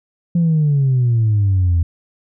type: exponential sweep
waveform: sine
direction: down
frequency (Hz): 174.2 to 82.41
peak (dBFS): -10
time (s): 0.35-1.83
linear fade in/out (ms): 5
effects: tanh soft clip ceiling -9 dBFS